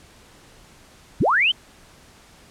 sine linear sweep, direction up, 40.61 to 3182 Hz, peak -15 dBFS, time 1.2-1.52 s, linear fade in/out 10 ms, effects pink hiss -50 dBFS RMS until 2.5 s + low-pass 10000 Hz 12 dB/octave

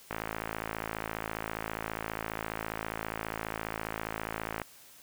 click train, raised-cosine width 0.5 ms, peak -18 dBFS, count 248, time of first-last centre 0.11-4.617 s, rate 54.8 Hz, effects white hiss -55 dBFS RMS until 5.02 s

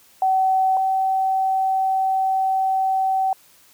sine tone pair in turn, 760 / 764.8 Hz, F#5 / G5, +46 / -43 cents, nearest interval unison, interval 11 cents, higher second, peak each -15 / -17 dBFS, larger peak first, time 0.22-0.77 / 0.77-3.33 s, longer second, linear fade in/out 2 ms, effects white hiss -53 dBFS RMS until 3.73 s + high-pass 60 Hz 12 dB/octave

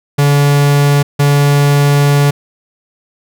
45% pulse tone bursts at uneven times, 143.3 Hz, D3, 42 cents flat, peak -7 dBFS, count 2, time 0.18-1.03 / 1.19-2.31 s, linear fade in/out 10 ms, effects none

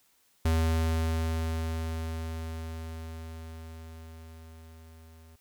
square tone with level ramp, 81 Hz, E2, 30 cents flat, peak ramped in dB -23 to -52 dBFS, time 0.45-5.36 s, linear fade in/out 5 ms, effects white hiss -67 dBFS RMS until 5.4 s

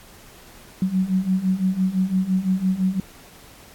sine beating tone pair, 184 / 189.9 Hz, F#3 / F#3, -9 / +45 cents, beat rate 5.9 Hz, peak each -23 / -20 dBFS, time 0.82-3 s, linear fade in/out 2 ms, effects pink hiss -47 dBFS RMS until 3.74 s + AAC 64 kbps

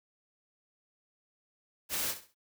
white noise with echo, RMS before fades -33 dBFS, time 1.89-2.15 s, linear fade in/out 50 ms, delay 66 ms, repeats 3, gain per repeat -12 dB, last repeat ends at 2.348 s, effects none

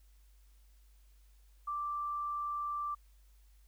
sine tone, 1174.7 Hz, D6, in tune, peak -34 dBFS, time 1.67-2.95 s, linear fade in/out 10 ms, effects added 50 Hz sine -59 dBFS peak until 3.67 s + white hiss -73 dBFS RMS until 3.67 s

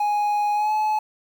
triangle tone with pitch glide, 830.6 to 856.9 Hz, G#5 to A5, 0 to -46 cents, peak -17 dBFS, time 0-0.99 s, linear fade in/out 5 ms, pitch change +54 cents, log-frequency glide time 0.54-0.72 s, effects 8-bit

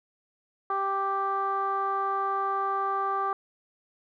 15% pulse tone with low-pass filter, 392 Hz, G4, in tune, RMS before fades -28 dBFS, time 0.7-3.33 s, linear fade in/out 2 ms, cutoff 1100 Hz, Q 4.6, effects none

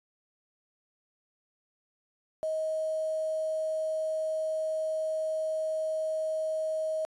sine tone with quantisation, 631 Hz, D#5, 24 cents sharp, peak -28 dBFS, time 2.43-7.05 s, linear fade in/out 0 ms, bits 8, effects resampled to 24000 Hz

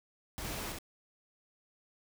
pink noise with echo, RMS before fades -41 dBFS, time 0.38-0.72 s, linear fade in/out 0 ms, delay 66 ms, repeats 1, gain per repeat -2 dB, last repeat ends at 0.786 s, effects none

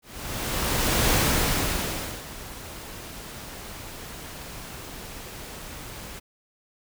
pink noise with ADSR envelope, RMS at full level -21 dBFS, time 0.02-6.2 s, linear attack 1100 ms, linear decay 1100 ms, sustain -18 dB, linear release 18 ms, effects none

